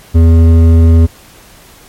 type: tone with hard clipping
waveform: sine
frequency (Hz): 82.41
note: E2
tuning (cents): 0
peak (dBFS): -4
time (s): 0.14-1.07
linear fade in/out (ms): 20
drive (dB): 10
effects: pink hiss -39 dBFS RMS until 1.88 s + MP3 64 kbps